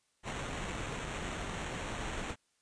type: noise with sample-and-hold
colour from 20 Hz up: pink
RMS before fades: -39 dBFS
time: 0.23-2.36 s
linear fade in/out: 50 ms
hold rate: 4900 Hz
effects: white hiss -75 dBFS RMS until 2.61 s + resampled to 22050 Hz